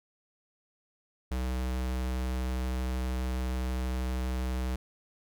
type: tone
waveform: square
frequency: 63.4 Hz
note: B1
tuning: 46 cents sharp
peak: -30 dBFS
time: 1.31-4.76 s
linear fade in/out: 5 ms
effects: none